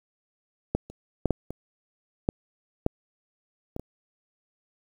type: clicks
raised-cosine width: 2 ms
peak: -10 / -29 / -9 / -9 / -21 / -9 / -8 / -19 / -22 dBFS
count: 9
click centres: 0.75 / 0.9 / 1.257 / 1.307 / 1.506 / 2.289 / 2.864 / 3.764 / 3.796 s
effects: 8-bit